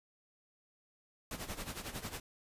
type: noise with tremolo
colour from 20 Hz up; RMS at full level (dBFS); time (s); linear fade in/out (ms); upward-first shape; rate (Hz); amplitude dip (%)
pink; -40; 1.31-2.2; 2; sine; 11; 75
effects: resampled to 32000 Hz